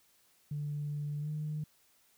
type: tone with pitch glide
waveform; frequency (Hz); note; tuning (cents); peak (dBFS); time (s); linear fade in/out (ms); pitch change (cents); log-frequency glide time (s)
sine; 146.83 to 152.1; D3 to D#3; 0 to -39; -33; 0.51-1.64; 5; +61; 1.2-1.29
effects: tanh soft clip ceiling -29 dBFS + white hiss -68 dBFS RMS until 2.17 s